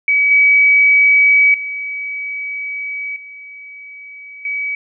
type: tone with level steps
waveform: sine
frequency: 2276 Hz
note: C#7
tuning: 45 cents sharp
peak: -10 / -7 / -21 / -32 / -18 dBFS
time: 0.08-4.75 s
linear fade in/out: 2 ms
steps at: 0.31 / 1.54 / 3.16 / 4.45 s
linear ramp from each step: 2 ms
effects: none